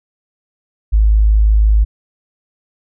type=tone; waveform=sine; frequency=53 Hz; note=G#1; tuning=36 cents sharp; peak=-7 dBFS; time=0.92-1.85 s; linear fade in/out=20 ms; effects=none